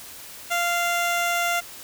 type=tone; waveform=15% pulse; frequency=694 Hz; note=F5; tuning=11 cents flat; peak=-15 dBFS; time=0.5-1.61 s; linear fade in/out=20 ms; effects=white hiss -41 dBFS RMS until 1.83 s